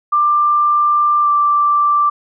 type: tone with pitch glide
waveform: sine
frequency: 1186 to 1173.7 Hz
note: D6 to D6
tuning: +17 to -1 cents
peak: -10 dBFS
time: 0.12-2.1 s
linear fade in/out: 10 ms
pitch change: -18 cents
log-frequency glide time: 1.22-1.28 s
effects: none